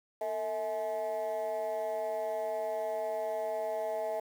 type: tone with amplitude modulation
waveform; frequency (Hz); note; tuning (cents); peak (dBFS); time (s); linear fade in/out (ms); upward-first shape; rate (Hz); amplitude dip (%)
sine; 647; E5; -32; -25; 0.21-4.2; 5; sine; 200; 100
effects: tanh soft clip ceiling -27 dBFS + 9-bit